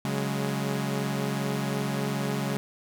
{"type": "chord", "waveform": "sawtooth", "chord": "C# suspended fourth", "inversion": "none", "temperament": "equal with one note detuned", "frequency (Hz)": [139.72, 185, 207.7], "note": ["C#3", "F#3", "G#3"], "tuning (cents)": [14, 0, 0], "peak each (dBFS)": [-26, -30, -27], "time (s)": [0.05, 2.57], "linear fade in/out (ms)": 0, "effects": []}